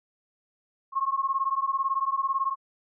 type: beating tone pair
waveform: sine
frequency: 1074 / 1092 Hz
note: C6 / C#6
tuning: +45 / -26 cents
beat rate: 18 Hz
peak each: -27 / -27 dBFS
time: 0.92-2.56 s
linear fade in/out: 50 ms
effects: none